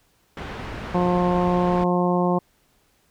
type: low-pass noise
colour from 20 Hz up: pink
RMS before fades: -33 dBFS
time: 0.37-1.84 s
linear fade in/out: 2 ms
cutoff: 2400 Hz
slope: 12 dB/octave
type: harmonic tone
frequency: 178.1 Hz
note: F3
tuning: 34 cents sharp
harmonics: 1 / 2 / 3 / 4 / 5 / 6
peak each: -21 / -24 / -26 / -27 / -28 / -29 dBFS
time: 0.94-2.39 s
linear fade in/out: 10 ms
effects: pink hiss -63 dBFS RMS until 3.1 s